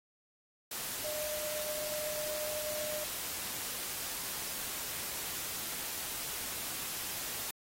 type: tone in noise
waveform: sine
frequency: 607 Hz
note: D#5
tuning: 43 cents flat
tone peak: -39 dBFS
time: 1.04-3.04 s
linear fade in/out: 5 ms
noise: white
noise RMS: -39 dBFS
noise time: 0.71-7.51 s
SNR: -3 dB
effects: AAC 48 kbps